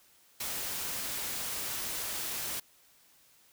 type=noise; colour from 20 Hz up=white; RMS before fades=-36 dBFS; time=0.4-2.6 s; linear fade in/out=5 ms; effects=white hiss -63 dBFS RMS until 3.52 s